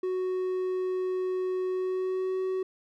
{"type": "tone with pitch glide", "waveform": "triangle", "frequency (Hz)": [370, 375.4], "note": ["F#4", "F#4"], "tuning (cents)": [0, 25], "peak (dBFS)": -25, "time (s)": [0.03, 2.63], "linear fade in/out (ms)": 5, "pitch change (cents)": 25, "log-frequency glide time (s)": [1.68, 2.38], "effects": []}